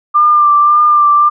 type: tone with vibrato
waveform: sine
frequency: 1190 Hz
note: D6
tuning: 22 cents sharp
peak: -5 dBFS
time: 0.14-1.3 s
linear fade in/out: 20 ms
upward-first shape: sine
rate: 1.8 Hz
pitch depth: 24 cents each way
effects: none